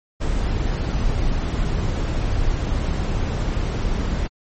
brown noise, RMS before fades -21 dBFS, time 0.2-4.28 s, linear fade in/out 20 ms, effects MP3 32 kbps

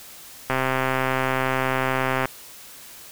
click train, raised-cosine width 0.5 ms, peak -7 dBFS, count 231, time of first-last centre 0.5-2.256 s, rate 131 Hz, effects white hiss -43 dBFS RMS until 3.11 s

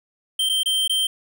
square tone with dropouts, 3136 Hz, G7, in tune, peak -19 dBFS, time 0.39-1.07 s, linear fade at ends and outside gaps 5 ms, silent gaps 0.491-0.495 / 0.633-0.658 / 0.878-0.895 s, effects none

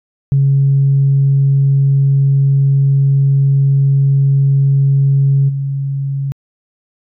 sine tone with level steps, 137.9 Hz, C#3, 9 cents flat, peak -7 / -15 dBFS, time 0.32-6.32 s, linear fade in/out 0 ms, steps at 5.48 s, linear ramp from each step 20 ms, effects tanh soft clip ceiling -3 dBFS

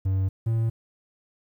triangle tone pair in turn, 95.4 / 113.45 Hz, G2 / A#2, -47 / -47 cents, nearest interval minor third, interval 300 cents, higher second, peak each -19 / -19 dBFS, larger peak neither, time 0.05-0.29 / 0.46-0.7 s, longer neither, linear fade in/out 10 ms, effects 10-bit

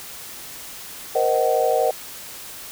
sine chord, C half-diminished seventh, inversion third, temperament just, 470.9 / 523.3 / 627.9 / 753.5 Hz, Bb4 / C5 / Eb5 / Gb5, +18 / 0 / +16 / +31 cents, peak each -22 dBFS, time 1.15-1.91 s, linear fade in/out 5 ms, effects white hiss -37 dBFS RMS until 2.71 s

